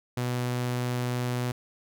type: tone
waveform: sawtooth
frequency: 123.47 Hz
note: B2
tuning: in tune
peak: -23 dBFS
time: 0.17-1.52 s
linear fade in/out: 5 ms
effects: none